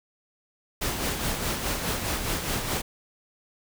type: noise with tremolo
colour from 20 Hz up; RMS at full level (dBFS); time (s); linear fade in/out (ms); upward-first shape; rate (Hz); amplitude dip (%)
pink; -27; 0.81-2.82; 10; sine; 4.8; 45
effects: none